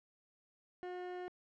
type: tone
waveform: 30% pulse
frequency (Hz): 360.6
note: F#4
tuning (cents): -45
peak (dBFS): -39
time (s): 0.83-1.28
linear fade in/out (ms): 0
effects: low-pass 2000 Hz 12 dB/octave